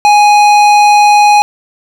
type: tone with tanh clipping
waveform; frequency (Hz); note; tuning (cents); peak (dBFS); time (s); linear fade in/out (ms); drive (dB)
sine; 830.6; G#5; 0; -5; 0.05-1.42; 0; 16
effects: none